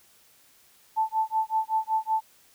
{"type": "tone with tremolo", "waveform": "sine", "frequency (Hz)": 880, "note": "A5", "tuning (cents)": 0, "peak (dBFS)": -20, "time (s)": [0.96, 2.21], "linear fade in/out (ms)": 20, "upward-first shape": "sine", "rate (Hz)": 5.3, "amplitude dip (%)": 100, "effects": ["white hiss -59 dBFS RMS until 2.54 s"]}